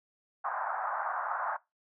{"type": "band-pass noise", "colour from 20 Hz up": "pink", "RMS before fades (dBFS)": -34, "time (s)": [0.44, 1.57], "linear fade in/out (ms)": 10, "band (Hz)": [700, 1500], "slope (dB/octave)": 48, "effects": ["noise-tail reverb RT60 0.2 s tail -20 dB re dry"]}